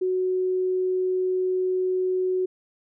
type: tone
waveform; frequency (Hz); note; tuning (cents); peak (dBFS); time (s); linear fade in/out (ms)
sine; 370; F#4; 0; -21; 0.01-2.46; 10
effects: none